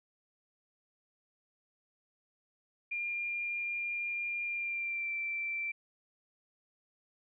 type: tone with pitch glide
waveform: sine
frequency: 2402 to 2343 Hz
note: D7 to D7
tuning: +38 to -5 cents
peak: -33 dBFS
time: 2.91-5.72 s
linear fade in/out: 10 ms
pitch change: -43 cents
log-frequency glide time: 4.49-5.13 s
effects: none